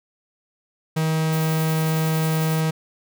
45% pulse tone, 158.7 Hz, D#3, 35 cents sharp, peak -19 dBFS, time 0.96-2.71 s, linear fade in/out 10 ms
violet noise with tremolo, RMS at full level -33 dBFS, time 1.32-2.61 s, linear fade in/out 10 ms, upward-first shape sine, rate 11 Hz, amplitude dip 40%
effects none

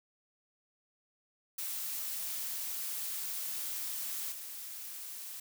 blue noise with level steps, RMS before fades -38 / -44 dBFS, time 1.58-5.4 s, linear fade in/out 5 ms, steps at 4.31 s, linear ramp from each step 20 ms, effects none

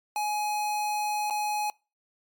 square tone with dropouts, 840 Hz, G#5, 19 cents sharp, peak -27 dBFS, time 0.16-1.7 s, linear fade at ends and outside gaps 1 ms, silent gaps 1.3-1.307 s, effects noise-tail reverb RT60 0.3 s tail -25 dB re dry + MP3 96 kbps

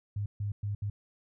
sine tone bursts at uneven times, 102.4 Hz, G#2, 24 cents flat, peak -30 dBFS, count 4, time 0.16-0.26 / 0.4-0.52 / 0.63-0.75 / 0.82-0.9 s, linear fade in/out 5 ms, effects none

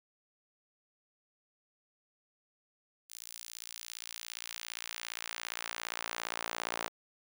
sawtooth tone with high-pass filter sweep, 57.4 Hz, A#1, 26 cents flat, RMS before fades -42 dBFS, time 3.09-6.89 s, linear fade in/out 20 ms, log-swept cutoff 6500 to 730 Hz, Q 0.77, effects none

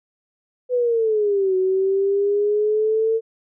sine exponential two-way sweep, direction down then up, 504 to 371.9 to 452.6 Hz, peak -16 dBFS, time 0.69-3.21 s, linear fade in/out 50 ms, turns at 1.56 s, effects none

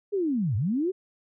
sine linear two-way sweep, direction down then up, 421.3 to 92.5 to 393.2 Hz, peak -23 dBFS, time 0.12-0.92 s, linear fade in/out 20 ms, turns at 0.56 s, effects none

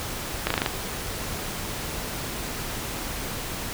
slowing click train, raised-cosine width 0.3 ms, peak -6 dBFS, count 6, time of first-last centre 0.47-0.662 s, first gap 34 ms, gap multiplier 1.06, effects pink hiss -32 dBFS RMS until 3.73 s

